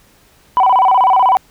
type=tone with vibrato; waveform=sine; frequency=869 Hz; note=A5; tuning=22 cents flat; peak=-6 dBFS; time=0.57-1.37 s; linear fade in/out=0 ms; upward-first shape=square; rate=16 Hz; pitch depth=230 cents each way; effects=tanh soft clip ceiling -4 dBFS + pink hiss -50 dBFS RMS until 1.5 s